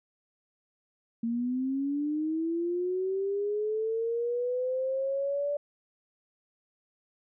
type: linear sweep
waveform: sine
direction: up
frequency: 227.9 to 583 Hz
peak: -27 dBFS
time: 1.23-5.57 s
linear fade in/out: 5 ms
effects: none